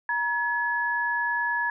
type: tone pair together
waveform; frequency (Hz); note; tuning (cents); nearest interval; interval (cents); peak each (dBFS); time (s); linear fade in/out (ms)
sine; 949.4 / 1700; A#5 / G#6; +31 / +40; minor seventh; 1009; -28 / -25; 0.09-1.7; 2
effects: none